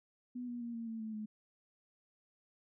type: tone with pitch steps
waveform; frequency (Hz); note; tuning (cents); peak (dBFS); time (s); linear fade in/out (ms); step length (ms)
sine; 246.9 / 241.1 / 235.5 / 230 / 224.6 / 219.3 / 214.2; B3 / B3 / A#3 / A#3 / A3 / A3 / A3; 0 / -41 / +18 / -23 / +36 / -6 / -46; -39; 0.35-1.26; 10; 130
effects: none

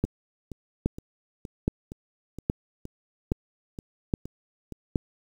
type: two click trains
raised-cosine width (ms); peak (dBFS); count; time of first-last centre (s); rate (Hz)
3; -24 / -10; 11 / 7; 0.05-4.723 / 0.04-4.958; 2.14 / 1.22
effects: 8-bit

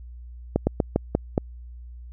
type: slowing click train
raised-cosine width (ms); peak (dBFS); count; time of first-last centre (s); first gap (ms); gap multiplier
2; -6; 6; 0.56-1.379; 110; 1.2
effects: added 60 Hz sine -38 dBFS peak until 2.12 s

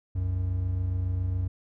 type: tone pair together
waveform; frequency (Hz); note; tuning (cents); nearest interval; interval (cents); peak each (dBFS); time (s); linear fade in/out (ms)
triangle; 65.29 / 92.5; C2 / F#2; -3 / 0; tritone; 603; -31 / -24; 0.15-1.48; 10
effects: none

